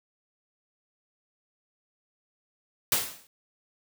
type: noise with exponential decay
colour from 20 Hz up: white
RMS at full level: -21 dBFS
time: 2.92-3.27 s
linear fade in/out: 2 ms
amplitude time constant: 75 ms
effects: none